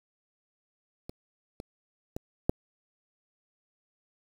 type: clicks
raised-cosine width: 2 ms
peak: -26 / -26 / -21 / -9 dBFS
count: 4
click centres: 1.095 / 1.601 / 2.165 / 2.495 s
effects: 7-bit